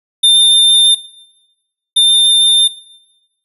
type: tone pair in turn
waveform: square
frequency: 3603 / 3603 Hz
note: A7 / A7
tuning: +40 / +40 cents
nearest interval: unison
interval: 0 cents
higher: neither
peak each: -6 / -7 dBFS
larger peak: first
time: 0.23-0.95 / 1.96-2.68 s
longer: neither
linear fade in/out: 10 ms
effects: noise-tail reverb RT60 1.0 s tail -19 dB re dry + resampled to 32000 Hz